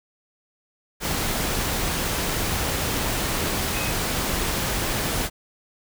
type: tone in noise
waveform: sine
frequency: 2534 Hz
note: D#7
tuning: 31 cents sharp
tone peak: -32 dBFS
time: 3.72-3.93 s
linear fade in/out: 50 ms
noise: pink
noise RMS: -25 dBFS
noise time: 1-5.3 s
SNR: -10 dB
effects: none